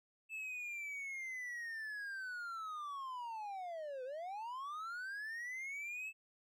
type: linear two-way sweep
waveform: triangle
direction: down then up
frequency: 2637 to 496.2 to 2637 Hz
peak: -40 dBFS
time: 0.29-6.13 s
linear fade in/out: 50 ms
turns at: 4.04 s
effects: none